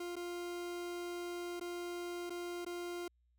40% pulse tone with dropouts, 350 Hz, F4, 4 cents sharp, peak -39 dBFS, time 0-3.08 s, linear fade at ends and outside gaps 5 ms, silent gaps 0.157-0.164 / 1.598-1.61 / 2.297-2.303 / 2.649-2.663 s, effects added 60 Hz sine -70 dBFS peak until 3.38 s

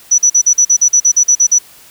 sine tone bursts, 5920 Hz, F#8, in tune, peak -5 dBFS, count 13, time 0.11-1.587 s, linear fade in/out 10 ms, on 73 ms, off 44 ms, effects white hiss -41 dBFS RMS until 1.9 s

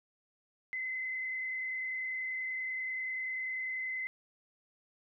sine tone with frequency modulation, 2045 Hz, C7, 40 cents flat, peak -34 dBFS, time 0.73-4.07 s, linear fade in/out 0 ms, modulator 30.3 Hz, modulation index 1.1, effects none

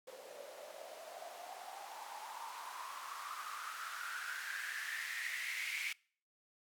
blue noise with band-pass filter sweep, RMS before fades -45 dBFS, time 0.07-5.93 s, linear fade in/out 5 ms, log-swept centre 500 to 2300 Hz, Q 7.6, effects noise-tail reverb RT60 0.5 s tail -25 dB re dry

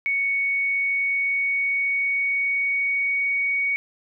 sine tone with pitch glide, 2224 to 2239 Hz, C#7 to C#7, +5 to +17 cents, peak -20 dBFS, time 0.06-3.76 s, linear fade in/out 0 ms, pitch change +12 cents, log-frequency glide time 0.31-3.29 s, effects none

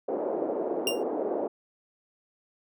white band-pass noise, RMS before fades -30 dBFS, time 0.08-1.48 s, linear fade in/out 10 ms, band 310 to 580 Hz, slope 24 dB/octave
sawtooth tone with exponential decay, 2796 Hz, F7, 1 cent sharp, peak -19 dBFS, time 0.87-1.03 s, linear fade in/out 2 ms, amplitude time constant 33 ms
effects none

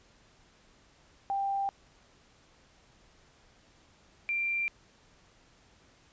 sine tone pair in turn, 790 / 2367 Hz, G5 / D7, +13 / +13 cents, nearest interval octave + perfect fifth, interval 1900 cents, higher second, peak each -28 dBFS, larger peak neither, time 1.3-1.69 / 4.29-4.68 s, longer neither, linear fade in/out 0 ms, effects pink hiss -62 dBFS RMS until 6.12 s + resampled to 16000 Hz

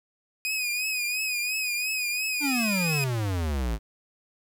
sawtooth tone with vibrato, 2489 Hz, D#7, in tune, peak -23 dBFS, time 0.45-3.04 s, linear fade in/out 0 ms, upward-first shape triangle, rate 2.9 Hz, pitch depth 76 cents each way
square exponential sweep, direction down, 302.2 to 52 Hz, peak -26 dBFS, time 2.4-3.79 s, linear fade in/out 50 ms
effects 10-bit

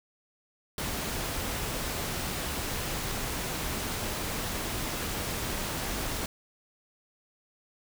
pink noise, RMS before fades -33 dBFS, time 0.78-6.26 s, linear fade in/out 2 ms, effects none

